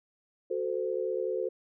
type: chord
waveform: sine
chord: F# diminished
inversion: none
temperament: equal with one note detuned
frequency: 370 / 440 / 514.3 Hz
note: F#4 / A4 / C5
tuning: 0 / 0 / -30 cents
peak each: -33 dBFS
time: 0.5-1.49 s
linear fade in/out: 10 ms
effects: none